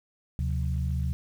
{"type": "tone cluster", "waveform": "sine", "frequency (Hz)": [74.8, 129.8, 176.9], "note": ["D2", "C3", "F3"], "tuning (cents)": [32, -13, 23], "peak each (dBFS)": [-27, -31, -36], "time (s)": [0.39, 1.13], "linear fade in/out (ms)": 0, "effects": ["9-bit"]}